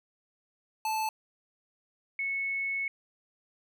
square / sine tone pair in turn, 874 / 2202 Hz, A5 / C#7, -12 / -12 cents, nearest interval octave + major third, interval 1600 cents, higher second, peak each -29 / -29 dBFS, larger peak neither, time 0.85-1.09 / 2.19-2.88 s, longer second, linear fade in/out 2 ms, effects none

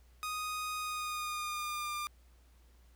sawtooth tone with pitch glide, 1244.5 to 1197.9 Hz, D#6 to D6, 0 to +34 cents, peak -32 dBFS, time 0.23-2.07 s, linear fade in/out 0 ms, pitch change -66 cents, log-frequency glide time 0.78-1.95 s, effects added 60 Hz sine -59 dBFS peak until 2.95 s + pink hiss -70 dBFS RMS until 2.95 s

